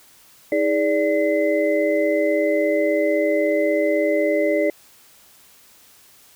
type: tone cluster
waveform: sine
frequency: 318.2 / 414.5 / 583 / 2042 Hz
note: D#4 / G#4 / D5 / C7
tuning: +39 / -3 / -13 / -43 cents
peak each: -22 / -23 / -19 / -28 dBFS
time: 0.52-4.7 s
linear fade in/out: 2 ms
effects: white hiss -51 dBFS RMS until 6.35 s